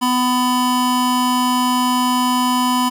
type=tone pair together; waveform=square; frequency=250 / 1000 Hz; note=B3 / B5; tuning=+21 / +21 cents; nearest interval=2 octaves; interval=2400 cents; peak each=-18 dBFS; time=0.01-2.9 s; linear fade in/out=20 ms; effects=none